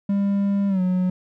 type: tone with pitch glide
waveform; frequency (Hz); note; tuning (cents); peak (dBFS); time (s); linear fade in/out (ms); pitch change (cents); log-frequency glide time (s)
triangle; 199.6 to 183.03; G3 to F#3; +32 to -19; -16; 0.09-1.1; 5; -151; 0.68-0.81
effects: none